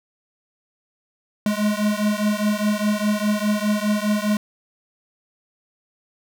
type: beating tone pair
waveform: square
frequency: 207.7 / 212.6 Hz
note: G#3 / G#3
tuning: 0 / +41 cents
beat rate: 4.9 Hz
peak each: -22 / -23 dBFS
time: 1.46-4.37 s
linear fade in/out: 2 ms
effects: none